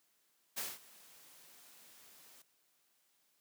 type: noise with ADSR envelope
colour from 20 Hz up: white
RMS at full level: -38 dBFS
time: 0.56-2.42 s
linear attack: 21 ms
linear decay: 200 ms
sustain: -22 dB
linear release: 4 ms
effects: white hiss -75 dBFS RMS until 3.4 s + high-pass 150 Hz 12 dB/octave